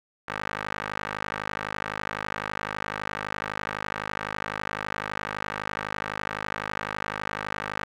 15% pulse tone with band-pass filter, 51.91 Hz, G#1, in tune, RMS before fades -33 dBFS, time 0.28-7.85 s, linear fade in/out 5 ms, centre 1500 Hz, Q 1.6, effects none

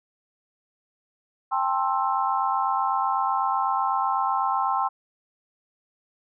sine chord, A minor seventh, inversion third, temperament just, 792 / 880 / 1056 / 1320 Hz, G5 / A5 / C6 / E6, +18 / 0 / +16 / +2 cents, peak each -26 / -29 / -25 / -29 dBFS, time 1.51-4.89 s, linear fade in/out 20 ms, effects none

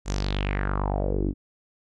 sawtooth tone with low-pass filter sweep, 48.91 Hz, G1, 3 cents flat, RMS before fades -26 dBFS, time 0.05-1.34 s, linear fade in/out 50 ms, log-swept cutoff 7500 to 270 Hz, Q 4.3, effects none

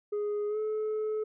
sine tone with pitch glide, 415.3 to 430.9 Hz, G#4 to A4, 0 to -36 cents, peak -26 dBFS, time 0.12-1.24 s, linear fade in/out 10 ms, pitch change +64 cents, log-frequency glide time 0.48-0.58 s, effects tanh soft clip ceiling -28 dBFS

